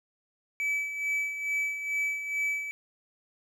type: tone with tremolo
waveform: triangle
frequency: 2298 Hz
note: D7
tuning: 38 cents flat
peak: -24 dBFS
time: 0.6-2.71 s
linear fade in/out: 0 ms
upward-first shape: sine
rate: 2.3 Hz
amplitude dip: 60%
effects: none